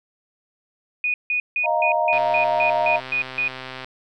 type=tone bursts; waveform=sine; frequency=2475 Hz; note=D#7; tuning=10 cents flat; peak=-19 dBFS; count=10; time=1.04-3.48 s; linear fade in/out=2 ms; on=100 ms; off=160 ms
type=chord; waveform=sine; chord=Eb suspended second; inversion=none; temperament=equal; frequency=622.3 / 698.5 / 932.3 Hz; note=Eb5 / F5 / Bb5; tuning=0 / 0 / 0 cents; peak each=-22 dBFS; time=1.63-3.01 s; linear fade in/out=50 ms
type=click train; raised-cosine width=0.3 ms; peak=-17 dBFS; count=224; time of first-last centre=2.13-3.845 s; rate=130 Hz
effects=none